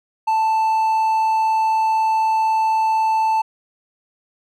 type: tone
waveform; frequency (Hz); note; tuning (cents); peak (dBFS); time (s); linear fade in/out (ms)
triangle; 882; A5; +4; -13; 0.27-3.42; 10
effects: none